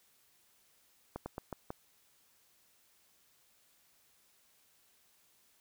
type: slowing click train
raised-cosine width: 1 ms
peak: -25 dBFS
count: 5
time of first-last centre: 1.16-1.705 s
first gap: 100 ms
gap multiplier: 1.21
effects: white hiss -69 dBFS RMS until 5.6 s